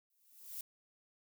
violet noise with exponential growth, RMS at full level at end -41 dBFS, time 0.1-0.61 s, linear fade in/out 2 ms, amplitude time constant 110 ms, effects none

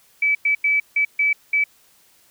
sine tone bursts at uneven times, 2300 Hz, D7, 37 cents flat, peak -15 dBFS, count 6, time 0.22-0.35 / 0.45-0.55 / 0.64-0.8 / 0.96-1.05 / 1.19-1.33 / 1.53-1.64 s, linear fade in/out 5 ms, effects white hiss -56 dBFS RMS until 2.3 s

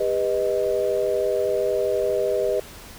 sine chord, G augmented, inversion none, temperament equal with one note detuned, 401.4 / 493.9 / 622.3 Hz, G4 / B4 / D#5, +41 / 0 / 0 cents, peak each -24 dBFS, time 0-2.6 s, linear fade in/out 5 ms, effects pink hiss -42 dBFS RMS until 2.98 s

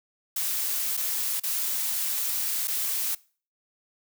blue noise with dropouts, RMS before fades -28 dBFS, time 0.36-3.15 s, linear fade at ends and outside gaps 5 ms, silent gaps 0.969-0.973 / 1.399-1.435 / 2.674-2.679 s, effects noise-tail reverb RT60 0.4 s tail -22 dB re dry

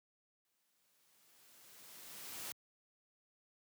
white noise with exponential growth, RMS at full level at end -44 dBFS, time 0.45-2.52 s, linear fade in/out 1 ms, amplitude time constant 450 ms, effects high-pass 100 Hz 12 dB/octave

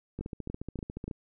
two click trains, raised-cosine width 3 ms, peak -24 / -23 dBFS, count 14 / 4, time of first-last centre 0.19-1.112 / 0.21-1.08 s, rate 14.1 / 3.45 Hz, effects none

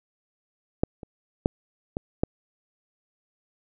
clicks, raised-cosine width 2 ms, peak -7 / -25 / -6 / -15 / -8 dBFS, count 5, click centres 0.835 / 1.032 / 1.459 / 1.969 / 2.235 s, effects none

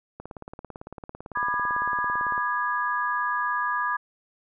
click train, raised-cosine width 1 ms, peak -24 dBFS, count 40, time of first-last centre 0.2-2.379 s, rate 17.9 Hz
sine chord, G# diminished, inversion first, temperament equal with one note detuned, 987.8 / 1204.9 / 1661.2 Hz, B5 / D6 / G#6, 0 / +44 / 0 cents, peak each -28 dBFS, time 1.35-3.97 s, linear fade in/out 10 ms
effects none

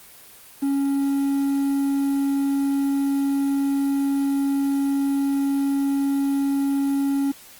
triangle tone with quantisation, 277.2 Hz, C#4, in tune, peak -17 dBFS, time 0.62-7.32 s, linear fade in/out 10 ms, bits 7, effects white hiss -46 dBFS RMS until 7.59 s + Opus 24 kbps

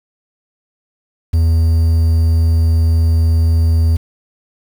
triangle tone with quantisation, 81.9 Hz, E2, 11 cents flat, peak -7 dBFS, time 1.33-3.97 s, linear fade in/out 10 ms, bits 6, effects none

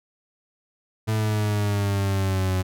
40% pulse exponential sweep, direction down, 110 to 92.3 Hz, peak -20 dBFS, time 1.07-2.63 s, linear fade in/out 20 ms, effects none

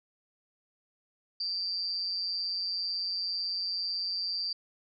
sine tone with amplitude modulation, 4700 Hz, D8, 1 cent sharp, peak -27 dBFS, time 1.4-4.53 s, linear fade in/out 5 ms, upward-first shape sine, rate 182 Hz, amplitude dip 70%, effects none

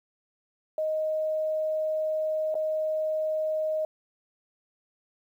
sine tone with dropouts, 624 Hz, D#5, 5 cents sharp, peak -25 dBFS, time 0.78-3.85 s, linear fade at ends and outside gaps 2 ms, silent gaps 2.543-2.552 s, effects 10-bit

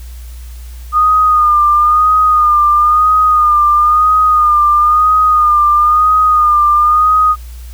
sine tone with vibrato, 1222 Hz, D#6, 32 cents flat, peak -6 dBFS, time 0.92-7.36 s, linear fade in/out 50 ms, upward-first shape sine, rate 1 Hz, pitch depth 45 cents each way, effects added 60 Hz sine -26 dBFS peak until 7.73 s + white hiss -42 dBFS RMS until 7.73 s

